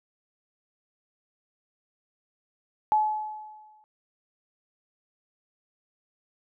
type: tone with exponential decay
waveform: sine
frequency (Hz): 856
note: A5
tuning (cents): -48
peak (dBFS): -17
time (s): 2.92-3.84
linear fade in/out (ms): 0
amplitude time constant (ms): 200
effects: none